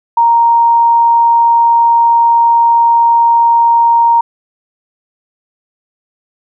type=tone; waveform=sine; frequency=932.3 Hz; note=A#5; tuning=in tune; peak=-5 dBFS; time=0.17-4.21 s; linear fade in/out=5 ms; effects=none